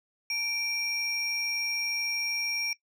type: tone pair together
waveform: sine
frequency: 2349 / 5587 Hz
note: D7 / F8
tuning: 0 / 0 cents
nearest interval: octave + minor third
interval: 1500 cents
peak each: -29 / -29 dBFS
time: 0.3-2.73 s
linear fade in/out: 2 ms
effects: noise-tail reverb RT60 0.1 s tail -20 dB re dry + tanh soft clip ceiling -25 dBFS